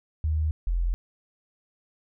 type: tone pair in turn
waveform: sine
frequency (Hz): 77.78 / 43.08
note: D#2 / F1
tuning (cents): 0 / -23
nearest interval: minor seventh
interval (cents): 1023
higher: first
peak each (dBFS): -22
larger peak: neither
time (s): 0.24-0.51 / 0.67-0.94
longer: neither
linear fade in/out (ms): 0
effects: none